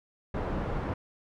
pink low-pass noise, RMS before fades -32 dBFS, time 0.34-0.94 s, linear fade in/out 5 ms, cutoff 1100 Hz, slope 12 dB/octave, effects none

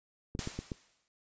clicks, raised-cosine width 3 ms, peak -23 dBFS, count 5, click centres 0.351 / 0.392 / 0.474 / 0.59 / 0.718 s
white noise with exponential decay, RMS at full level -38 dBFS, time 0.39-1.08 s, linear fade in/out 0 ms, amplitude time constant 150 ms
effects noise-tail reverb RT60 0.1 s tail -23 dB re dry + resampled to 16000 Hz

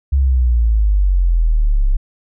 sine exponential sweep, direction down, 69.8 to 32.7 Hz, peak -10 dBFS, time 0.12-1.97 s, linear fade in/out 10 ms, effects none

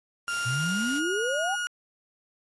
white noise, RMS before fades -38 dBFS, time 0.27-1.02 s, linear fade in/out 50 ms
35% pulse tone with pitch glide, 1396.9 to 1440.3 Hz, F6 to F#6, 0 to -47 cents, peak -26 dBFS, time 0.28-1.67 s, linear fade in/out 0 ms, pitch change +53 cents, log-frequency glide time 0.39-1.19 s
sine exponential sweep, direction up, 115.7 to 830.6 Hz, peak -27 dBFS, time 0.45-1.56 s, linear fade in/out 20 ms
effects resampled to 24000 Hz

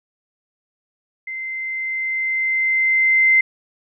sine tone with level ramp, 2076 Hz, C7, 14 cents flat, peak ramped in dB -26 to -10 dBFS, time 1.27-3.41 s, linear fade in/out 5 ms, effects none

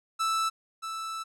45% pulse tone pair in turn, 1318.5 / 1318.5 Hz, E6 / E6, 0 / 0 cents, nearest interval unison, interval 0 cents, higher neither, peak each -25 / -33 dBFS, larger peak first, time 0.19-0.5 / 0.82-1.24 s, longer second, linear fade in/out 20 ms, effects low-pass 11000 Hz 12 dB/octave

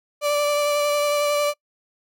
35% pulse tone with vibrato, 585 Hz, D5, 7 cents flat, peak -17 dBFS, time 0.21-1.54 s, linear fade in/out 50 ms, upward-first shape sine, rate 11 Hz, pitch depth 13 cents each way, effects noise-tail reverb RT60 0.1 s tail -25 dB re dry

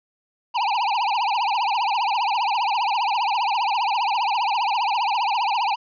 square tone with vibrato, 880 Hz, A5, in tune, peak -20 dBFS, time 0.54-5.76 s, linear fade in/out 20 ms, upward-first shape triangle, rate 15 Hz, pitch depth 250 cents each way, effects resampled to 11025 Hz + 10-bit

